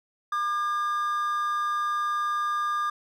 triangle tone pair together, 1200 / 1640.7 Hz, D6 / G#6, +37 / -22 cents, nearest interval perfect fourth, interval 541 cents, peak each -23 / -33 dBFS, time 0.32-2.9 s, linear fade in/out 5 ms, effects none

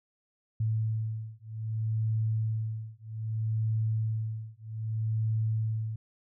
sine beating tone pair, 110 / 110.63 Hz, A2 / A2, 0 / +10 cents, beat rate 0.63 Hz, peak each -31 dBFS, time 0.6-5.96 s, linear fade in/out 5 ms, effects none

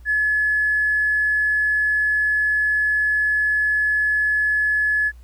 triangle tone with tanh clipping, 1708 Hz, G#6, 48 cents sharp, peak -16 dBFS, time 0.05-5.12 s, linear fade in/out 50 ms, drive 2 dB, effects added 60 Hz sine -40 dBFS peak until 5.23 s + pink hiss -60 dBFS RMS until 5.23 s

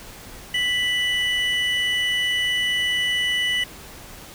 triangle tone pair together, 1975.5 / 2960 Hz, B6 / F#7, 0 / 0 cents, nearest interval perfect fifth, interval 700 cents, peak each -21 dBFS, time 0.54-3.64 s, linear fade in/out 5 ms, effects pink hiss -41 dBFS RMS until 4.34 s

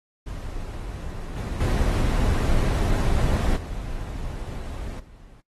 brown noise with level steps, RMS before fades -33 / -28 / -21 / -32 / -47 dBFS, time 0.26-5.41 s, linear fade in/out 10 ms, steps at 1.36 / 1.6 / 3.56 / 4.99 s, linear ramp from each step 10 ms, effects noise-tail reverb RT60 0.1 s tail -17 dB re dry + AAC 32 kbps

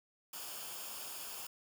white noise with comb filter, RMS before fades -45 dBFS, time 0.33-1.47 s, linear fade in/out 5 ms, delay 0.5 ms, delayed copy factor -0.6, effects none

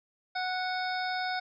harmonic tone with a mistuned harmonic, 738 Hz, F#5, 5 cents flat, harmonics 1 / 2 / 3 / 5 / 6 / 7, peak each -32 / -35 / -40 / -42 / -45 / -41 dBFS, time 0.35-1.4 s, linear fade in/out 10 ms, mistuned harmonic 7, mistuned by -20 cents, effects none

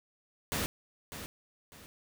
pink noise with echo, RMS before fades -33 dBFS, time 0.52-0.66 s, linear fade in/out 0 ms, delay 600 ms, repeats 2, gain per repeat -10 dB, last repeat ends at 1.86 s, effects none

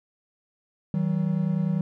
triangle tone pair together, 159.1 / 189.2 Hz, D#3 / F#3, +39 / +39 cents, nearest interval minor third, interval 300 cents, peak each -23 dBFS, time 0.94-1.81 s, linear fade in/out 2 ms, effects none

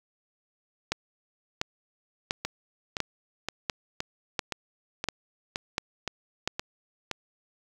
two click trains, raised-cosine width 0.2 ms, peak -9 / -13 dBFS, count 9 / 10, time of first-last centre 0.92-6.476 / 2.45-7.113 s, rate 1.44 / 1.93 Hz, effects 7-bit

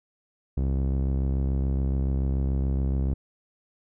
sawtooth tone with low-pass filter, 67 Hz, C2, 42 cents sharp, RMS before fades -25 dBFS, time 0.57-3.14 s, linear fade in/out 5 ms, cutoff 350 Hz, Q 0.59, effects none

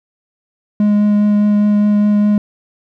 triangle tone with vibrato, 207.7 Hz, G#3, in tune, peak -7 dBFS, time 0.8-2.38 s, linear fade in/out 2 ms, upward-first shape triangle, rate 4.9 Hz, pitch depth 10 cents each way, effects none

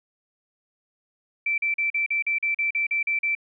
sine tone bursts, 2334 Hz, D7, 11 cents flat, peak -21 dBFS, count 12, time 1.46-3.351 s, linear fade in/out 5 ms, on 120 ms, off 41 ms, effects none

